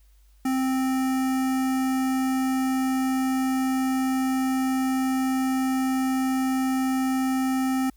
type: tone with notch filter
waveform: square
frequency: 261.9 Hz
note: C4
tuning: 2 cents sharp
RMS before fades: -24 dBFS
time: 0.45-7.9 s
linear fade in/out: 5 ms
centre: 3700 Hz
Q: 1.2
effects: added 50 Hz sine -53 dBFS peak until 7.96 s + white hiss -67 dBFS RMS until 7.96 s